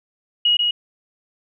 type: tone with echo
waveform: sine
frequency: 2896 Hz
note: F#7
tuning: 38 cents flat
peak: -13 dBFS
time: 0.45-0.57 s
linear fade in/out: 5 ms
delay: 140 ms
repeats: 1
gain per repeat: -3 dB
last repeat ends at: 0.71 s
effects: none